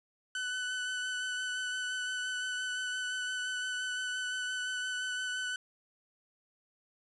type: tone with vibrato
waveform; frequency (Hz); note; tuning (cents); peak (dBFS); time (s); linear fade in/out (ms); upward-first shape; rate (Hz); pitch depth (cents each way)
30% pulse; 1500; F#6; +23; -31; 0.35-5.56; 2; sine; 5.8; 16
effects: resampled to 24000 Hz